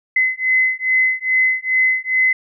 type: beating tone pair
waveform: sine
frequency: 2037 / 2039.4 Hz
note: C7 / C7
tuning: -47 / -45 cents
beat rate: 2.4 Hz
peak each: -17 dBFS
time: 0.16-2.33 s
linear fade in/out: 5 ms
effects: none